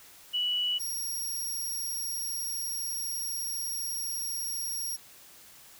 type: tone pair in turn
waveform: sine / 5% pulse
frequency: 2947 / 5608 Hz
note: F#7 / F8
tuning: -8 / +6 cents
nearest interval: major seventh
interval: 1114 cents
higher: second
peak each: -26 dBFS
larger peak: neither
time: 0.33-0.79 / 0.79-4.97 s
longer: second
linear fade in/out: 20 ms
effects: white hiss -53 dBFS RMS until 5.79 s